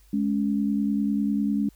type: tone pair together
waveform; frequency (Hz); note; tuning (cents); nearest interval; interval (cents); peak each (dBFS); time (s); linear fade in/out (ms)
sine; 210 / 280; G#3 / C#4; +19 / +18; perfect fourth; 499; -23 / -26; 0.13-1.69; 5
effects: added 50 Hz sine -53 dBFS peak until 1.75 s + white hiss -62 dBFS RMS until 1.75 s